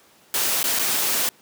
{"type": "noise with dropouts", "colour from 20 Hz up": "white", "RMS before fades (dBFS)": -22, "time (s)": [0.34, 1.29], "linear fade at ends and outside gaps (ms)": 1, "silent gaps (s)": [[0.63, 0.64], [0.789, 0.794]], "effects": ["pink hiss -54 dBFS RMS until 1.41 s", "high-pass 200 Hz 12 dB/octave"]}